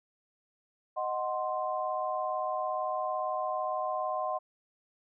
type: chord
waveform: sine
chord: C diminished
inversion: first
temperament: equal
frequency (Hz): 622.3 / 740 / 1046.5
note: Eb5 / Gb5 / C6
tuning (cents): 0 / 0 / 0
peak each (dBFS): -34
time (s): 0.96-4.39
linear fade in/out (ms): 20
effects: none